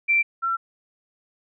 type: tone pair in turn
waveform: sine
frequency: 2349 / 1353 Hz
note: D7 / E6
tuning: 0 / +45 cents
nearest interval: minor seventh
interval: 955 cents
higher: first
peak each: -16 / -21 dBFS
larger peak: first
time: 0.08-0.23 / 0.42-0.57 s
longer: neither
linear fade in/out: 20 ms
effects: none